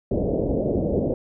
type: low-pass noise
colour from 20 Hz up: white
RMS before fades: -23 dBFS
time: 0.11-1.14 s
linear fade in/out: 2 ms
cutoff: 590 Hz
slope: 48 dB/octave
effects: none